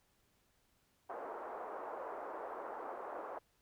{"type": "band-pass noise", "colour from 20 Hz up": "pink", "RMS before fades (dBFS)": -45, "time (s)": [1.09, 3.39], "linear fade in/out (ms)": 10, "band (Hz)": [430, 1200], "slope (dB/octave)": 24, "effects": ["pink hiss -75 dBFS RMS until 3.61 s"]}